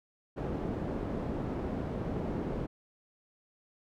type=low-pass noise; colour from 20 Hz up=white; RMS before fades=-35 dBFS; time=0.36-2.67 s; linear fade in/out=20 ms; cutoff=380 Hz; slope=12 dB/octave; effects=none